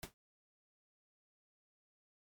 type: noise with exponential decay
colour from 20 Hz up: pink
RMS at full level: -41 dBFS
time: 0.03-0.14 s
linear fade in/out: 0 ms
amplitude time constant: 22 ms
effects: MP3 96 kbps